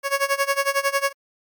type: tone with tremolo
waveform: 15% pulse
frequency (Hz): 554.4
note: C#5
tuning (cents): 0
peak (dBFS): -10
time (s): 0.03-1.13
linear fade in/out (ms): 50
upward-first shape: sine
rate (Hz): 11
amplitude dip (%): 90
effects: MP3 96 kbps

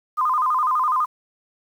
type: tone with vibrato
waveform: sine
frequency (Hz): 1120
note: C#6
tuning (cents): +18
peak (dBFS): -17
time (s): 0.17-1.06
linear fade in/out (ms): 20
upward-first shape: square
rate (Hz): 12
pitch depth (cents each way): 150
effects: 8-bit

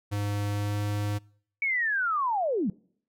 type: tone with pitch glide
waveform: square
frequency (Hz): 102.5 to 103.33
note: G#2 to G#2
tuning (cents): -22 to -8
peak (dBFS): -28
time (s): 0.11-1.19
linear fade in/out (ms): 20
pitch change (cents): +14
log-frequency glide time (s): 0.5-0.79
type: linear sweep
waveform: sine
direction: down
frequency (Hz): 2264 to 163.5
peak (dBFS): -24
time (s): 1.62-2.7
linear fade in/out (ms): 2
effects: noise-tail reverb RT60 0.6 s tail -26 dB re dry

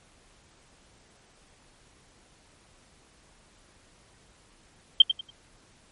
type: tone with echo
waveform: sine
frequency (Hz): 3159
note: G7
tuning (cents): +13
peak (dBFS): -8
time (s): 5-5.02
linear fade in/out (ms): 5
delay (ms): 95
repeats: 3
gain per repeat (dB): -12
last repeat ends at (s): 5.305
effects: pink hiss -59 dBFS RMS until 5.91 s + MP3 48 kbps

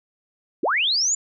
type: linear sweep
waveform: sine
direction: up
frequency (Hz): 240 to 7170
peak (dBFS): -18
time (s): 0.63-1.15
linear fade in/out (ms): 5
effects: none

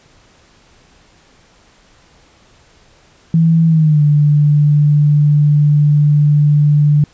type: tone with pitch glide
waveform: sine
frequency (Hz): 163.8 to 147.62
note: E3 to D3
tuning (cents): -11 to +9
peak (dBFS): -7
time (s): 3.34-7.04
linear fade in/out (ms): 2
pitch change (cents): -180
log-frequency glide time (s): 3.67-4.02
effects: pink hiss -49 dBFS RMS until 7.13 s + resampled to 16000 Hz

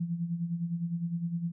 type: tone with tremolo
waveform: sine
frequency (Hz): 170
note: F3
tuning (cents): -46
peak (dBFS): -27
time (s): 0-1.52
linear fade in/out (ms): 10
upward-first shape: sine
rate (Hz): 9.8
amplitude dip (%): 65
effects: none

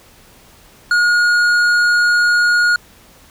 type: tone with tanh clipping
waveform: sine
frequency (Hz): 1437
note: F6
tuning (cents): +49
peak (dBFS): -12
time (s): 0.91-2.76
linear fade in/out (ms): 2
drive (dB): 10
effects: pink hiss -46 dBFS RMS until 3.3 s

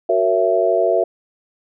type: chord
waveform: sine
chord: F# dominant seventh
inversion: none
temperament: just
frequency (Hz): 370 / 462.5 / 555 / 666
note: F#4 / A#4 / C#5 / E5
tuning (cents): 0 / -14 / +2 / +18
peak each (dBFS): -20 / -20 / -22 / -16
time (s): 0.09-1.04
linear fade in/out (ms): 5
effects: none

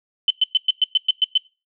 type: tone bursts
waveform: sine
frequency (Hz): 3047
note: G7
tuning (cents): -50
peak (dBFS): -12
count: 9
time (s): 0.28-1.376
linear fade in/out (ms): 2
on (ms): 24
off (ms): 110
effects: noise-tail reverb RT60 0.3 s tail -22 dB re dry

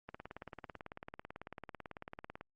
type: click train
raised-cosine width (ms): 0.5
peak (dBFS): -30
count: 43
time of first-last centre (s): 0.09-2.41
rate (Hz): 18.1
effects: Opus 32 kbps

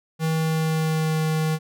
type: tone with pitch glide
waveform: square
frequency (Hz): 160 to 157.43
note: D#3 to D#3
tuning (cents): +49 to +21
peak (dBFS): -21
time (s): 0.19-1.59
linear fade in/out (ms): 50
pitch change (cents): -28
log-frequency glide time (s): 0.35-1.21
effects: none

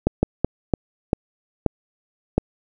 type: slowing click train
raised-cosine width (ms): 2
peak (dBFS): -3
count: 7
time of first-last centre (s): 0.07-2.38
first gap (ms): 160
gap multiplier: 1.35
effects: none

